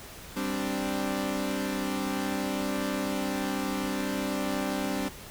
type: chord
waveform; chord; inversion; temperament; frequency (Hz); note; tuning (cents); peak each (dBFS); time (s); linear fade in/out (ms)
sawtooth; G suspended fourth; none; equal; 196 / 261.6 / 293.7; G3 / C4 / D4; 0 / 0 / 0; -29; 0.36-5.09; 10
effects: pink hiss -45 dBFS RMS until 5.3 s